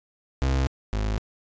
35% pulse tone pair in turn, 66.5 / 52.78 Hz, C2 / G#1, +29 / +29 cents, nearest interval major third, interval 400 cents, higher first, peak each -19 / -22 dBFS, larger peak first, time 0.42-0.67 / 0.93-1.18 s, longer neither, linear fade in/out 0 ms, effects resampled to 16000 Hz

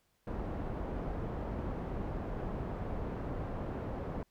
pink low-pass noise, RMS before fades -38 dBFS, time 0.27-4.23 s, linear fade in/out 2 ms, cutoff 810 Hz, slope 12 dB/octave, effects pink hiss -75 dBFS RMS until 4.3 s

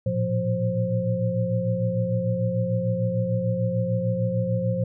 sine tone cluster, 111.7 / 118.4 / 177.5 / 527 Hz, A2 / A#2 / F3 / C5, +27 / +27 / +28 / +12 cents, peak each -27 dBFS, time 0.06-4.84 s, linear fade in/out 5 ms, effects none

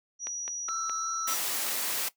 sine tone, 5810 Hz, F#8, 32 cents flat, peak -31 dBFS, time 0.19-1.39 s, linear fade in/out 50 ms
click train, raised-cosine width 0.3 ms, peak -23 dBFS, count 4, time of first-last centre 0.27-0.896 s, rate 4.79 Hz
triangle tone with vibrato, 1328 Hz, E6, 12 cents sharp, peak -30 dBFS, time 0.68-1.34 s, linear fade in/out 5 ms, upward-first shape triangle, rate 2.8 Hz, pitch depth 13 cents each way
white noise, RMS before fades -31 dBFS, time 1.27-2.09 s, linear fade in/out 10 ms
effects noise-tail reverb RT60 0.1 s tail -17 dB re dry + high-pass 300 Hz 12 dB/octave

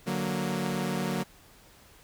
sawtooth chord, D augmented, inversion none, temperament equal, 146.83 / 185 / 233.1 Hz, D3 / F#3 / A#3, 0 / 0 / 0 cents, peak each -31 / -27 / -29 dBFS, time 0.06-1.24 s, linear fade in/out 20 ms, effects pink hiss -56 dBFS RMS until 2.03 s

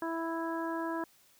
harmonic tone, 329.6 Hz, E4, in tune, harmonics 1 / 2 / 3 / 4 / 5, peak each -35 / -40 / -38 / -45 / -43 dBFS, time 0.02-1.04 s, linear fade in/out 2 ms, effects white hiss -64 dBFS RMS until 1.39 s

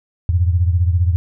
sine beating tone pair, 85.5 / 100.5 Hz, F2 / G2, -36 / +44 cents, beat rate 15 Hz, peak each -13 / -19 dBFS, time 0.29-1.16 s, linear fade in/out 0 ms, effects none

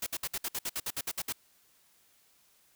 white noise bursts, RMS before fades -34 dBFS, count 13, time 0.02-1.325 s, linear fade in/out 5 ms, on 45 ms, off 60 ms, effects white hiss -66 dBFS RMS until 2.75 s

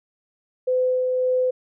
sine tone with tremolo, 508 Hz, B4, 49 cents sharp, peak -17 dBFS, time 0.67-1.51 s, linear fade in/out 10 ms, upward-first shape sine, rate 1.8 Hz, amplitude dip 25%, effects none

